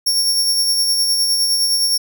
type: tone with tremolo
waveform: sawtooth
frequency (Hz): 5500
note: F8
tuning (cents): -27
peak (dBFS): -10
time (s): 0.06-1.98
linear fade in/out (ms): 10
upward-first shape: sine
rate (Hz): 9.7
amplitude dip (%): 35
effects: none